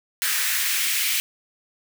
white noise with high-pass filter sweep, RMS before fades -23 dBFS, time 0.22-1.2 s, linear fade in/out 0 ms, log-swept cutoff 1600 to 2400 Hz, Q 2, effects none

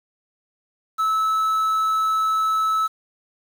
triangle tone with quantisation, 1303 Hz, E6, 20 cents flat, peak -16 dBFS, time 0.98-2.88 s, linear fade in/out 20 ms, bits 7, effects none

